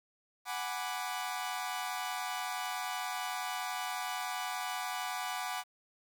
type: chord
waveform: sawtooth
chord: G# half-diminished seventh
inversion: third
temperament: equal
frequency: 740 / 830.6 / 987.8 / 1174.7 Hz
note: F#5 / G#5 / B5 / D6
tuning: 0 / 0 / 0 / 0 cents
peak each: -35 / -39 / -38 / -38 dBFS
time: 0.45-5.64 s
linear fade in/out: 50 ms
effects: 10-bit